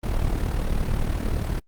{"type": "noise with amplitude modulation", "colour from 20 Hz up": "brown", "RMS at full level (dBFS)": -21, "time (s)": [0.03, 1.6], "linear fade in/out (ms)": 10, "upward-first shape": "sine", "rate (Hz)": 37.6, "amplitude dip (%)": 60, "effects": ["noise-tail reverb RT60 0.1 s tail -26 dB re dry", "Opus 32 kbps"]}